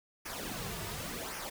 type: noise with flanger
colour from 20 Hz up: pink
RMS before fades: -40 dBFS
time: 0.25-1.5 s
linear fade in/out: 10 ms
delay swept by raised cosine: 0.25 to 3.85 ms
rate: 0.9 Hz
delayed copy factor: -0.65
effects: none